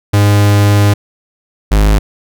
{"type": "tone pair in turn", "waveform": "45% pulse", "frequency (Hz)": [102.4, 51.62], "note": ["G#2", "G#1"], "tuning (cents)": [-24, -10], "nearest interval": "octave", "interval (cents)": 1186, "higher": "first", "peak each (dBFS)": -6, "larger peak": "neither", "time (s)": [[0.13, 0.94], [1.71, 1.99]], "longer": "first", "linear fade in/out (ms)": 10, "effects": []}